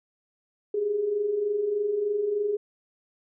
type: tone pair together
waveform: sine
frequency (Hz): 392 / 415.3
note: G4 / G#4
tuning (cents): 0 / 0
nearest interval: minor second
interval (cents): 100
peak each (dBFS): -33 / -24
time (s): 0.74-2.57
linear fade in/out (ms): 5
effects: none